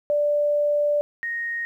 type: tone pair in turn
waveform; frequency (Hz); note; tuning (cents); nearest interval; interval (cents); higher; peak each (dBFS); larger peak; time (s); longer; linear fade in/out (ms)
sine; 587.3 / 1864.6; D5 / A#6; 0 / 0; octave + minor sixth; 2000; second; -18 / -25; first; 0.1-1.01 / 1.23-1.65; first; 0
effects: 10-bit